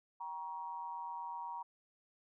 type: tone with amplitude modulation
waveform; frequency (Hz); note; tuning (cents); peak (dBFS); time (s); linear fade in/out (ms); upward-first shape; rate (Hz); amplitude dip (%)
sine; 946; A#5; +25; -37; 0.2-1.63; 10; sine; 168; 75
effects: none